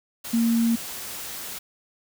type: tone in noise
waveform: sine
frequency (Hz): 231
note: A#3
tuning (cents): -16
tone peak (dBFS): -18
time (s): 0.33-0.76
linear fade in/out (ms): 10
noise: white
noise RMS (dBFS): -35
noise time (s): 0.24-1.59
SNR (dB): +14
effects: none